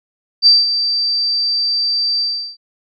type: tone with ADSR envelope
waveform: sine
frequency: 4668 Hz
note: D8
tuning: 11 cents flat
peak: -4 dBFS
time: 0.42-2.57 s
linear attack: 45 ms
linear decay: 190 ms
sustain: -10 dB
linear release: 370 ms
effects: none